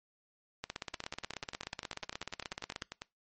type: two click trains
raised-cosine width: 0.2 ms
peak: -23 / -20 dBFS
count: 22 / 37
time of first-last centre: 0.94-3.019 / 0.64-2.822 s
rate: 10.1 / 16.5 Hz
effects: noise-tail reverb RT60 0.2 s tail -22 dB re dry + MP3 32 kbps